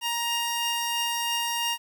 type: tone pair together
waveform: sawtooth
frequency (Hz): 939 / 2814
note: A#5 / F7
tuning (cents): +12 / +12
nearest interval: octave + perfect fifth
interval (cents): 1900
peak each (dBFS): -25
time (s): 0.01-1.78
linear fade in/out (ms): 50
effects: 10-bit